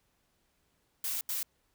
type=noise bursts at uneven times; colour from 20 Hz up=blue; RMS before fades=-34 dBFS; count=2; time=1.04-1.21 / 1.29-1.43 s; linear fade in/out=2 ms; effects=pink hiss -74 dBFS RMS until 1.74 s